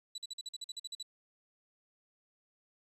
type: tone bursts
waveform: 35% pulse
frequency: 3951 Hz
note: B7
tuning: in tune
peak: -37 dBFS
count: 12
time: 0.15-1.028 s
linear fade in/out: 5 ms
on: 31 ms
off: 46 ms
effects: resampled to 32000 Hz